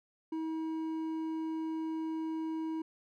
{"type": "tone with hard clipping", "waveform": "triangle", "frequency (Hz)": 320, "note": "D#4", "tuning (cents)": 49, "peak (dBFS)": -35, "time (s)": [0.32, 2.82], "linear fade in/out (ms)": 5, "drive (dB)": 9, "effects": []}